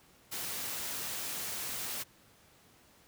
white noise, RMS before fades -38 dBFS, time 0.31-2.04 s, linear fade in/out 20 ms, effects pink hiss -62 dBFS RMS until 3.07 s + high-pass 60 Hz 12 dB/octave

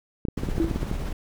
clicks, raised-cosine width 3 ms, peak -14 dBFS, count 11, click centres 0.252 / 0.285 / 0.377 / 0.435 / 0.488 / 0.581 / 0.644 / 0.712 / 0.76 / 0.831 / 0.914 s
brown noise with tremolo, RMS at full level -28 dBFS, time 0.37-1.13 s, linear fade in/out 5 ms, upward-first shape sine, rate 16 Hz, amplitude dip 35%
sine tone with exponential decay, 329.6 Hz, E4, in tune, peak -17 dBFS, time 0.6-0.83 s, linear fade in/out 0 ms, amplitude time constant 50 ms
effects none

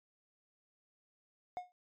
triangle tone with exponential decay, 722 Hz, F#5, 43 cents flat, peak -32 dBFS, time 1.57-1.72 s, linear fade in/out 0 ms, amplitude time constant 32 ms, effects MP3 32 kbps

